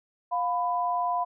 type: tone pair together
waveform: sine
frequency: 706.6 / 997 Hz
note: F5 / B5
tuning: +20 / +16 cents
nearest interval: tritone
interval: 596 cents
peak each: -27 dBFS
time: 0.31-1.25 s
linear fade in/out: 20 ms
effects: none